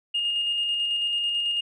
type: tone with tremolo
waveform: sine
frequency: 2839 Hz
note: F7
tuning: 28 cents sharp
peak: -21 dBFS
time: 0.14-1.61 s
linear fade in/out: 10 ms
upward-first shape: square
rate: 9.1 Hz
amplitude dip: 25%
effects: tanh soft clip ceiling -18 dBFS